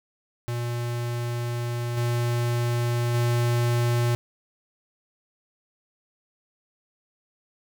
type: tone with level steps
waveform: square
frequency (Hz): 119.6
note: A#2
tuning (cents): +45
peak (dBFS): -27 / -23 / -21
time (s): 0.48-4.15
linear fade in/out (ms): 0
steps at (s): 1.97 / 3.14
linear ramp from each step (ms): 5
effects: none